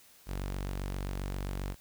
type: tone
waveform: sawtooth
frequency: 47.53 Hz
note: F#1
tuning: 47 cents sharp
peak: -30 dBFS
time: 0.26-1.76 s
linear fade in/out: 50 ms
effects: white hiss -59 dBFS RMS until 1.8 s